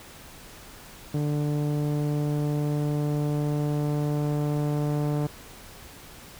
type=tone with low-pass filter sweep; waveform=sawtooth; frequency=147.7 Hz; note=D3; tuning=10 cents sharp; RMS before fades=-26 dBFS; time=1.14-5.27 s; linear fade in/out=5 ms; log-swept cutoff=470 to 750 Hz; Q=0.83; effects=pink hiss -46 dBFS RMS until 6.39 s